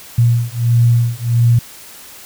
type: beating tone pair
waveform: sine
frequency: 117.6 / 119.1 Hz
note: A#2 / A#2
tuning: +16 / +38 cents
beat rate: 1.5 Hz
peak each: -13 dBFS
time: 0.18-1.59 s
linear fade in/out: 5 ms
effects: white hiss -37 dBFS RMS until 2.25 s